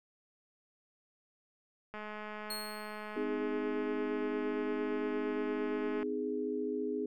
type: click train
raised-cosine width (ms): 0.5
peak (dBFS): -29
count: 868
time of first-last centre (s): 1.94-6.03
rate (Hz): 212
type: tone with exponential decay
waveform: sawtooth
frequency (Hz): 4304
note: C8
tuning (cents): +48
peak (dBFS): -33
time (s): 2.5-3.24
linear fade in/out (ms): 5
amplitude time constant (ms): 160
type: chord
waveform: sine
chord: Ab major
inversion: first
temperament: equal with one note detuned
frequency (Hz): 256.7 / 311.1 / 415.3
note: C4 / Eb4 / Ab4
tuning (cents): -33 / 0 / 0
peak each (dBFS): -38 / -39 / -35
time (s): 3.16-7.06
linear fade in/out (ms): 5
effects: none